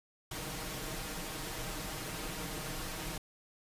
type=noise with comb filter; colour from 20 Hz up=pink; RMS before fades=-40 dBFS; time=0.31-3.18 s; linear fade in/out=5 ms; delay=6.4 ms; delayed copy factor=+0.6; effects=resampled to 32000 Hz